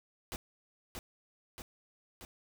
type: noise with echo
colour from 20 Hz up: pink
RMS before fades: -40 dBFS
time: 0.32-0.36 s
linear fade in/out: 0 ms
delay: 630 ms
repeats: 3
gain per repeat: -3 dB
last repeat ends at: 2.25 s
effects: none